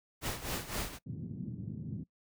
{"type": "noise with tremolo", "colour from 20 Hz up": "pink", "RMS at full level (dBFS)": -35, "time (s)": [0.21, 0.99], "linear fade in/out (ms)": 50, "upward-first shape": "sine", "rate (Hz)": 3.9, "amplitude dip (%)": 75}
{"type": "band-pass noise", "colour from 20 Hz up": "pink", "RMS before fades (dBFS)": -41, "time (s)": [1.06, 2.04], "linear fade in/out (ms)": 10, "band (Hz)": [110, 240], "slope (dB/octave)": 24}
{"effects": ["noise-tail reverb RT60 0.1 s tail -21 dB re dry"]}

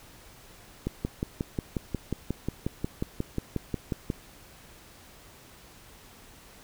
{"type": "click train", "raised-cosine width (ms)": 3, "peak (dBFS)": -15, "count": 19, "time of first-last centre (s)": [0.87, 4.102], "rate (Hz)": 5.57, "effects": ["pink hiss -52 dBFS RMS until 6.63 s"]}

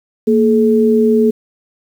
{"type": "tone pair together", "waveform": "sine", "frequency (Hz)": [230.6, 428.1], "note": ["A#3", "A4"], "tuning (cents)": [-19, -47], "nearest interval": "major seventh", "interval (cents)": 1072, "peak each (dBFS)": -11, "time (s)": [0.27, 1.31], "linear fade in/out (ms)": 10, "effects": ["7-bit"]}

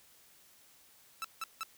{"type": "tone bursts", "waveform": "sawtooth", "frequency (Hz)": 1318.5, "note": "E6", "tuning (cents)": 0, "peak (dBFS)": -32, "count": 3, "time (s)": [1.22, 1.632], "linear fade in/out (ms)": 0, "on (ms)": 24, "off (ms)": 170, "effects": ["white hiss -62 dBFS RMS until 1.77 s"]}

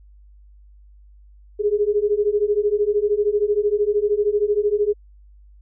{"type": "beating tone pair", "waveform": "sine", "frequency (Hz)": [407.8, 420.8], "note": ["G#4", "G#4"], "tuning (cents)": [-32, 23], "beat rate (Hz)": 13, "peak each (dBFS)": [-20, -19], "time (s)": [1.59, 4.94], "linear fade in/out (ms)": 20, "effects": ["added 50 Hz sine -45 dBFS peak until 5.61 s"]}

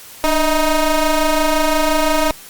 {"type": "ring-modulated tone", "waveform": "20% pulse", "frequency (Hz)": 311.1, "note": "D#4", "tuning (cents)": 0, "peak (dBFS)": -5, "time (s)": [0.24, 2.31], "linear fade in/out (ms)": 0, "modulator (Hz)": 324, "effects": ["white hiss -38 dBFS RMS until 2.49 s", "Opus 48 kbps"]}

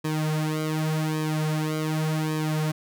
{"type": "tone with flanger", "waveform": "sawtooth", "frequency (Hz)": 155.56, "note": "D#3", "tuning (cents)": 0, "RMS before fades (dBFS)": -26, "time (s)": [0.04, 2.72], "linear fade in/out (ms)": 10, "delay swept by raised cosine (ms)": [1.4, 5.3], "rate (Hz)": 0.87, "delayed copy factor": -0.95, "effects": []}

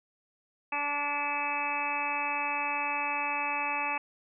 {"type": "harmonic tone with a mistuned harmonic", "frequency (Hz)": 289.8, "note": "D4", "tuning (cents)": -23, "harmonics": [1, 2, 3, 4, 5, 6, 7, 8, 9], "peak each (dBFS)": [-45, -44, -33, -37, -45, -43, -43, -37, -33], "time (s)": [0.72, 3.98], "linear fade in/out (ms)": 5, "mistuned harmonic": 8, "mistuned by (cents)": -18, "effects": []}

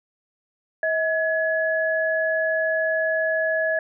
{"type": "tone pair together", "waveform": "sine", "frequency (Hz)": [640, 1692.9], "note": ["D#5", "G#6"], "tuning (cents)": [49, 33], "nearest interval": "octave + perfect fourth", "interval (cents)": 1684, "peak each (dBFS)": [-22, -23], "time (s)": [0.83, 3.79], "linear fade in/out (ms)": 2, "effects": []}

